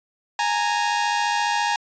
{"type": "tone pair together", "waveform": "sawtooth", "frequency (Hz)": [830.6, 925.1], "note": ["G#5", "A#5"], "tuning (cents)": [0, -13], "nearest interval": "major second", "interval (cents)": 187, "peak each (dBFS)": [-19, -19], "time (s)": [0.39, 1.76], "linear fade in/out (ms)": 2, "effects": ["resampled to 16000 Hz"]}